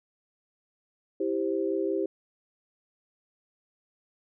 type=chord; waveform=sine; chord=C major; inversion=first; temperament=just; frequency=327 / 392.4 / 523.3 Hz; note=E4 / G4 / C5; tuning=-14 / +2 / 0 cents; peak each=-30 / -28 / -33 dBFS; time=1.2-2.06 s; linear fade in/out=5 ms; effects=none